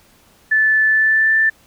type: tone with pitch glide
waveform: sine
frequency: 1748 to 1770.4 Hz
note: A6 to A6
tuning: -12 to +10 cents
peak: -11 dBFS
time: 0.51-1.5 s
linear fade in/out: 10 ms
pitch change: +22 cents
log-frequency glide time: 0.87-1.37 s
effects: pink hiss -52 dBFS RMS until 1.66 s